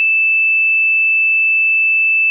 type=tone; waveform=sine; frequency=2637 Hz; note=E7; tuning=in tune; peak=-10 dBFS; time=0-2.3 s; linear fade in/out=0 ms; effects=none